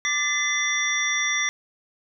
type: tone cluster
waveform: sine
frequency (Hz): 1181 / 1756 / 2035 / 3515 / 5770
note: D6 / A6 / C7 / A7 / F#8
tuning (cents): +9 / -4 / -49 / -2 / -44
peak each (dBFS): -33 / -31 / -24 / -29 / -27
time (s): 0.05-1.49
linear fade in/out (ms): 0
effects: none